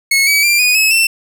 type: tone with pitch steps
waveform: sawtooth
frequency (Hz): 2187 / 2279 / 2374 / 2473 / 2577 / 2685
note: C#7 / C#7 / D7 / D#7 / E7 / E7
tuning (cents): -24 / +47 / +18 / -11 / -40 / +31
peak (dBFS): -6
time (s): 0.11-1.07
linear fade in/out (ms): 5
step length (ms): 160
effects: none